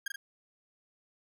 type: tone with echo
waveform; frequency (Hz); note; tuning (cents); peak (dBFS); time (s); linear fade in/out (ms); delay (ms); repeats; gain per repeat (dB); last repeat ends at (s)
40% pulse; 1617; G#6; -47; -31; 0.06-0.08; 5; 40; 2; -3; 0.16
effects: none